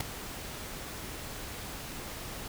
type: noise with ADSR envelope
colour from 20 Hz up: pink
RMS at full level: -27 dBFS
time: 0-2.48 s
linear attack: 7 ms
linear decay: 4 ms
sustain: -14 dB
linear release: 4 ms
effects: none